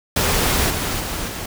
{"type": "noise with level steps", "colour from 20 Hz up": "pink", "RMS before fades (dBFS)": [-18, -23, -26, -29], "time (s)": [0.16, 1.46], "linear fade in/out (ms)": 5, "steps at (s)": [0.69, 0.99, 1.27], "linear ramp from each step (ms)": 20, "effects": []}